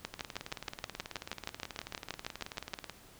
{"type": "two click trains", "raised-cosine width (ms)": 0.2, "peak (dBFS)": [-18, -23], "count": [18, 52], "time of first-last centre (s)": [[0.05, 2.74], [0.14, 2.897]], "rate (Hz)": [6.32, 18.5], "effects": ["pink hiss -57 dBFS RMS until 3.19 s"]}